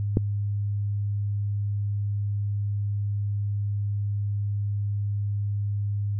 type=click; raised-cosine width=3 ms; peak=-8 dBFS; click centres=0.171 s; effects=added 102 Hz sine -24 dBFS peak until 6.19 s